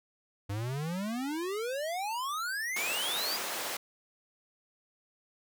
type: exponential sweep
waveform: square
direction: up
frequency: 96.8 to 4948 Hz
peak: -33 dBFS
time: 0.49-3.37 s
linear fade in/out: 10 ms
type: high-pass noise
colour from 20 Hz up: pink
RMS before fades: -36 dBFS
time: 2.76-3.77 s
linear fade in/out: 5 ms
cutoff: 510 Hz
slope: 12 dB/octave
effects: none